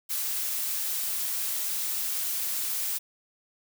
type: noise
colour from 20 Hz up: blue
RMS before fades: -30 dBFS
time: 0.09-2.99 s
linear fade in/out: 20 ms
effects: none